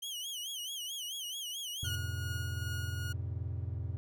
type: tone with vibrato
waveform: sawtooth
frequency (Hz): 3100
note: G7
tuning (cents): -20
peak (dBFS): -35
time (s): 0.02-1.96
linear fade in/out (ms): 10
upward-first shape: sine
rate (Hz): 4.6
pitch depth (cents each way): 130
type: chord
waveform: triangle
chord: F major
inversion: none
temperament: equal with one note detuned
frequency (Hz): 87.31 / 110 / 128.86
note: F2 / A2 / C3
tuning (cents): 0 / 0 / -26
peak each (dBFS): -35 / -38 / -41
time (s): 1.83-3.97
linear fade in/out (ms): 0
type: tone with tremolo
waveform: sawtooth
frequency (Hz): 1441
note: F#6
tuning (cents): -46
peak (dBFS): -36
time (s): 1.84-3.13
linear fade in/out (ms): 10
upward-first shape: triangle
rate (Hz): 2.5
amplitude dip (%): 40
effects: none